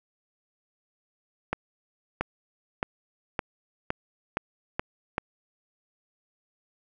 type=accelerating click train; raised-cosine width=0.5 ms; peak=-11 dBFS; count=8; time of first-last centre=1.53-5.181 s; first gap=680 ms; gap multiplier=0.91; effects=none